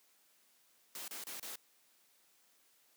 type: noise bursts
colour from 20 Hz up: white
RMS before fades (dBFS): -45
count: 4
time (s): 0.95-1.557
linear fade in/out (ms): 2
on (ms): 130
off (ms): 29
effects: white hiss -70 dBFS RMS until 2.96 s + high-pass 200 Hz 12 dB/octave